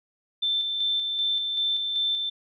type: tone with tremolo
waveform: sine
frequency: 3549 Hz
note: A7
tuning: 14 cents sharp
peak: -22 dBFS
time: 0.42-2.3 s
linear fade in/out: 10 ms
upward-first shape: square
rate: 2.6 Hz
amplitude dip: 35%
effects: none